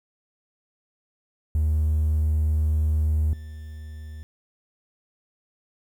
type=tone with level steps; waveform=triangle; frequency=77.1 Hz; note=D#2; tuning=15 cents flat; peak=-16 / -33 dBFS; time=1.55-4.23 s; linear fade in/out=0 ms; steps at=3.33 s; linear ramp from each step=2 ms; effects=tanh soft clip ceiling -14 dBFS + 9-bit